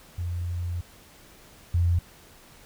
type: tone pair in turn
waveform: sine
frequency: 87.31 / 86.46 Hz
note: F2 / F2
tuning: 0 / -17 cents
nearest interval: unison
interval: 17 cents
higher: first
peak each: -27 / -19 dBFS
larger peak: second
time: 0.18-0.81 / 1.74-1.99 s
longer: first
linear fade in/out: 5 ms
effects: pink hiss -52 dBFS RMS until 2.65 s